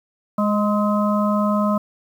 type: harmonic tone with a mistuned harmonic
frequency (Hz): 207.7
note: G#3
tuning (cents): 0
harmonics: 1 / 3 / 5 / 6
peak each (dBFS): -18 / -23 / -25 / -26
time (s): 0.38-1.78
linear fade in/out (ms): 5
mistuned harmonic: 6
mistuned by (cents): +35
effects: 8-bit